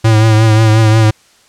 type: tone with vibrato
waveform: square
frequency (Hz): 110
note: A2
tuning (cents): 0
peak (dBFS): -6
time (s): 0.04-1.11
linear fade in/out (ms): 10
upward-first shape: triangle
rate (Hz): 5.6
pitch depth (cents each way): 47
effects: white hiss -48 dBFS RMS until 1.48 s + low-pass 8000 Hz 12 dB/octave